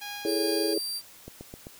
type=tone with tremolo; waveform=10% pulse; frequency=820 Hz; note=G#5; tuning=22 cents flat; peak=-27 dBFS; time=0.01-0.74 s; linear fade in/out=10 ms; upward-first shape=sine; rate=2.5 Hz; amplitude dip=35%
type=chord; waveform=sine; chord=A major seventh; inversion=second; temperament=equal with one note detuned; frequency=329.6 / 415.3 / 440 / 558.5 Hz; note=E4 / G#4 / A4 / C#5; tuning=0 / 0 / 0 / +13 cents; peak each=-29 / -29 / -33 / -34 dBFS; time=0.25-0.78 s; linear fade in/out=2 ms
type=tone; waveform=sawtooth; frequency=4699 Hz; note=D8; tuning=in tune; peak=-28 dBFS; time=0.25-1.02 s; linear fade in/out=50 ms
type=click train; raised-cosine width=2 ms; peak=-27 dBFS; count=4; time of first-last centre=1.28-1.669 s; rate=7.71 Hz
effects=white hiss -51 dBFS RMS until 1.79 s